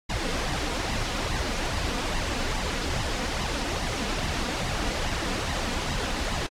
pink noise with flanger, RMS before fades -28 dBFS, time 0.09-6.47 s, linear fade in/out 10 ms, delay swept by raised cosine 1 to 4.2 ms, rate 2.4 Hz, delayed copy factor +0.6, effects low-pass 6000 Hz 12 dB/octave + AAC 64 kbps

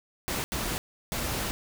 pink noise bursts at uneven times, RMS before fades -31 dBFS, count 3, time 0.28-0.44 / 0.52-0.78 / 1.12-1.51 s, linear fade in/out 0 ms, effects none

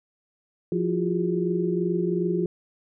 sine tone cluster, 174.8 / 337.4 / 360.1 / 406.7 Hz, F3 / E4 / F#4 / G#4, +2 / +40 / -47 / -36 cents, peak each -26 / -30 / -26 / -30 dBFS, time 0.72-2.46 s, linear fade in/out 2 ms, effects none

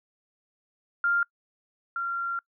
sine tone pair in turn, 1396.9 / 1379.3 Hz, F6 / F6, 0 / -22 cents, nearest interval unison, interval 22 cents, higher first, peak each -21 / -27 dBFS, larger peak first, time 1.04-1.23 / 1.96-2.39 s, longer second, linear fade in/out 2 ms, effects noise-tail reverb RT60 0.1 s tail -25 dB re dry

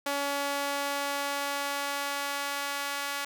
sawtooth tone with high-pass filter sweep, 282.6 Hz, C#4, 34 cents sharp, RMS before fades -32 dBFS, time 0.06-3.25 s, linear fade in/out 5 ms, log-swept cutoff 590 to 1200 Hz, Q 0.9, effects none

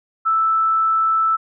sine tone, 1318.5 Hz, E6, in tune, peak -14 dBFS, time 0.25-1.37 s, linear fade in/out 20 ms, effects none

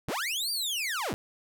sawtooth linear two-way sweep, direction up then down, 53.8 to 4784 to 65 Hz, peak -26 dBFS, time 0.08-1.14 s, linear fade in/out 0 ms, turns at 0.51 s, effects none

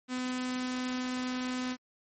sawtooth tone with notch filter, 252.9 Hz, B3, 41 cents sharp, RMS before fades -34 dBFS, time 0.08-1.77 s, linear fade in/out 50 ms, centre 610 Hz, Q 1.1, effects MP3 32 kbps

